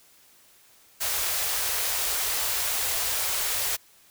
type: band-stop noise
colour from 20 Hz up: white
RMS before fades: -27 dBFS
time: 1-3.77 s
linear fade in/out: 20 ms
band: 100 to 430 Hz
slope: 24 dB/octave
effects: white hiss -57 dBFS RMS until 4.1 s